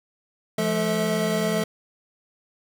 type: tone cluster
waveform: square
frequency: 171.9 / 213.3 / 439 / 649 Hz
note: F3 / G#3 / A4 / E5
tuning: -27 / +46 / -4 / -27 cents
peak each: -28 dBFS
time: 0.58-1.64 s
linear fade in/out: 5 ms
effects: none